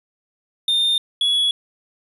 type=tone pair in turn; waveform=triangle; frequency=3627 / 3374 Hz; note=A#7 / G#7; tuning=-48 / +27 cents; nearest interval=minor second; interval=125 cents; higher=first; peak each=-14 dBFS; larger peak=neither; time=0.68-0.98 / 1.21-1.51 s; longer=neither; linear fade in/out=2 ms; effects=resampled to 32000 Hz + 9-bit